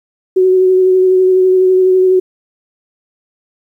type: tone with vibrato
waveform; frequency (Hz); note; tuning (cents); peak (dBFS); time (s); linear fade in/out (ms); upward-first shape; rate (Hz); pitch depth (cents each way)
sine; 372.2; F#4; +10; -6; 0.36-2.2; 10; sine; 12; 17
effects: 8-bit